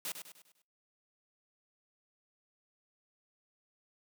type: noise with echo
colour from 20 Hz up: white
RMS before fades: -38 dBFS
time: 0.05-0.12 s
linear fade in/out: 2 ms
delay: 100 ms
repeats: 5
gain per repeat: -7 dB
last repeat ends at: 0.62 s
effects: noise-tail reverb RT60 0.4 s tail -25 dB re dry + high-pass 150 Hz 12 dB/octave